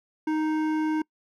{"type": "tone with hard clipping", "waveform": "sine", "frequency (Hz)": 311.1, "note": "D#4", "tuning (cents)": 0, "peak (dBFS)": -25, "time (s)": [0.27, 1.02], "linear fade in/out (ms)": 5, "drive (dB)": 12, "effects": ["noise-tail reverb RT60 0.1 s tail -26 dB re dry"]}